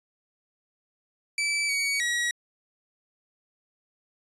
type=tone with pitch steps; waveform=sawtooth; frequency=2313 / 2252 / 1912 Hz; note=D7 / C#7 / A#6; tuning=-27 / +27 / +43 cents; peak=-21 dBFS; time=1.38-2.31 s; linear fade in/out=2 ms; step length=310 ms; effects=resampled to 24000 Hz